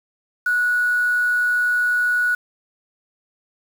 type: tone with quantisation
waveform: sine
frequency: 1466 Hz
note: F#6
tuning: 16 cents flat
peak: -16 dBFS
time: 0.46-2.35 s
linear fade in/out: 5 ms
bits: 6
effects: none